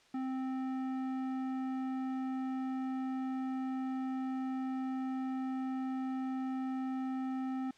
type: tone with tanh clipping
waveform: triangle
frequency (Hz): 261.6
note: C4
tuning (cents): 0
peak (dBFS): -36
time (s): 0.14-7.71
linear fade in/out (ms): 5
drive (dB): 17
effects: white hiss -64 dBFS RMS until 7.77 s + low-pass 5000 Hz 12 dB/octave